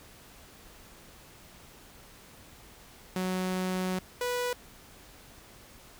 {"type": "tone pair in turn", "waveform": "sawtooth", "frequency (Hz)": [185, 491.3], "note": ["F#3", "B4"], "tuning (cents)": [0, -9], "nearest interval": "octave + perfect fourth", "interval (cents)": 1691, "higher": "second", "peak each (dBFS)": -25, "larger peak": "neither", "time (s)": [[3.16, 3.99], [4.21, 4.53]], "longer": "first", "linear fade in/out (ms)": 2, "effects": ["pink hiss -53 dBFS RMS until 5.99 s"]}